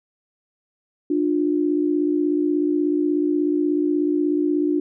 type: tone pair together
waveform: sine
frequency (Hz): 298.4 / 354.9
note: D4 / F4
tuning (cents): +28 / +28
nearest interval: minor third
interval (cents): 300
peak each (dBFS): -19 / -22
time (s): 1.1-4.8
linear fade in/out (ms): 5
effects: none